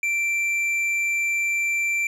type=tone with tanh clipping; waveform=sine; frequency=2349 Hz; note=D7; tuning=in tune; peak=-22 dBFS; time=0.03-2.07 s; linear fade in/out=2 ms; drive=7 dB; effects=none